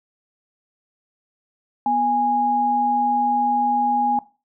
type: tone pair together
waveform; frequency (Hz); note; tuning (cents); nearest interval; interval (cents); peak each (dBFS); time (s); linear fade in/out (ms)
sine; 245.6 / 826.1; B3 / G#5; -9 / -9; octave + major sixth; 2100; -26 / -17; 1.86-4.19; 2
effects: noise-tail reverb RT60 0.3 s tail -18 dB re dry